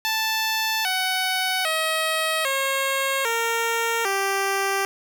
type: tone with pitch steps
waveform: 10% pulse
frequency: 880 / 748.6 / 636.8 / 541.7 / 460.8 / 392 Hz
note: A5 / F#5 / D#5 / C#5 / A#4 / G4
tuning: 0 / +20 / +40 / -40 / -20 / 0 cents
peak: -13 dBFS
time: 0.05-4.85 s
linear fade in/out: 0 ms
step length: 800 ms
effects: none